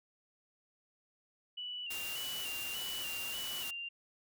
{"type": "tone with vibrato", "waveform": "sine", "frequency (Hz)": 2871, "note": "F7", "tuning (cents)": 47, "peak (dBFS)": -39, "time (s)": [1.57, 3.89], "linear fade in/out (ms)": 10, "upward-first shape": "square", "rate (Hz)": 1.7, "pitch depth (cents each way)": 52}
{"type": "noise", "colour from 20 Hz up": "white", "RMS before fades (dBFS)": -43, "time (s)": [1.9, 3.71], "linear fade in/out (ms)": 10}
{"effects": []}